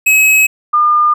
square / sine tone pair in turn, 2560 / 1208.2 Hz, D#7 / D6, +49 / +49 cents, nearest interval octave + minor second, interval 1300 cents, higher first, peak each -7 dBFS, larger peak neither, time 0.06-0.47 / 0.73-1.14 s, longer neither, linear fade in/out 10 ms, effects none

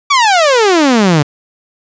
sawtooth exponential sweep, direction down, 1174.7 to 140 Hz, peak -3 dBFS, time 0.1-1.23 s, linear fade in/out 10 ms, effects resampled to 16000 Hz + 7-bit

